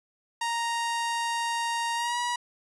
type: tone with pitch glide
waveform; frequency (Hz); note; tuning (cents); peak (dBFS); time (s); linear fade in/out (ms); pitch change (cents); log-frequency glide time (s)
sawtooth; 932.3 to 966.9; A#5 to B5; 0 to -37; -23; 0.41-2.36; 5; +63; 1.95-2.18
effects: resampled to 24000 Hz